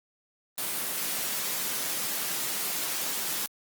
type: high-pass noise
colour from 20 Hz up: white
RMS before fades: -31 dBFS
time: 0.58-3.46 s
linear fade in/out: 0 ms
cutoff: 130 Hz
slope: 48 dB/octave
effects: Opus 24 kbps